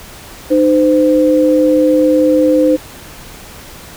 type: tone pair together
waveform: sine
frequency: 305.6 / 513.3 Hz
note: D#4 / C5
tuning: -31 / -33 cents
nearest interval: major sixth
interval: 898 cents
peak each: -10 dBFS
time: 0.5-2.77 s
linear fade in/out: 20 ms
effects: pink hiss -34 dBFS RMS until 3.96 s